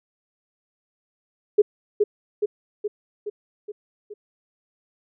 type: tone with echo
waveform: sine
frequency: 416.5 Hz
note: G#4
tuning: 5 cents sharp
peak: -10 dBFS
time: 1.58-1.62 s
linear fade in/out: 10 ms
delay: 420 ms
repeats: 6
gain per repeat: -4 dB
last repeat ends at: 4.14 s
effects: none